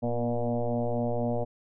sine tone with frequency modulation, 240 Hz, B3, 49 cents flat, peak -25 dBFS, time 0.02-1.45 s, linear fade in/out 20 ms, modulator 119 Hz, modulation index 3.9, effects none

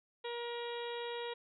harmonic tone, 474.8 Hz, A#4, 32 cents sharp, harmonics 1 / 2 / 3 / 4 / 5 / 6 / 7 / 8, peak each -40 / -45 / -53 / -50 / -53 / -53 / -50 / -51 dBFS, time 0.24-1.34 s, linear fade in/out 10 ms, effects none

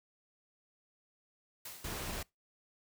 white noise with exponential decay, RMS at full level -44 dBFS, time 1.65-2.3 s, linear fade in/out 5 ms, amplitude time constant 140 ms
pink noise, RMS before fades -40 dBFS, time 1.84-2.23 s, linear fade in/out 5 ms
effects noise-tail reverb RT60 0.2 s tail -25 dB re dry

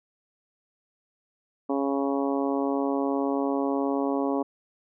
harmonic tone, 138.59 Hz, C#3, in tune, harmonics 2 / 3 / 4 / 5 / 6 / 7 / 8, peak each -26 / -30 / -32 / -34 / -36 / -37 / -38 dBFS, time 1.69-4.43 s, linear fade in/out 10 ms, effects none

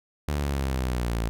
sawtooth linear sweep, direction down, 74.4 to 55 Hz, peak -21 dBFS, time 0.28-1.29 s, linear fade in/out 0 ms, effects none

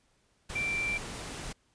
sine tone in noise, 2350 Hz, D7, 1 cent sharp, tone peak -29 dBFS, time 0.55-0.98 s, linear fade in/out 10 ms, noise pink, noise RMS -40 dBFS, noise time 0.49-1.53 s, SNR +8 dB, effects pink hiss -70 dBFS RMS until 1.74 s + resampled to 22050 Hz

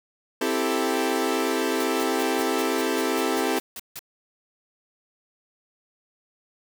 sawtooth chord, A minor seventh, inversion first, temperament equal, 261.6 / 329.6 / 392 / 440 Hz, C4 / E4 / G4 / A4, 0 / 0 / 0 / 0 cents, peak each -24 dBFS, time 0.41-3.59 s, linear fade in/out 5 ms
white noise bursts, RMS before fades -36 dBFS, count 12, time 1.8-3.992 s, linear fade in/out 2 ms, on 36 ms, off 160 ms
effects none

